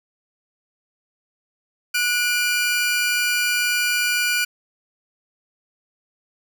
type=tone pair together; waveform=sawtooth; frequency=1463.6 / 2383 Hz; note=F#6 / D7; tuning=-19 / +25 cents; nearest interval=minor sixth; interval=844 cents; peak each=-18 dBFS; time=1.94-4.45 s; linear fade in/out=10 ms; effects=none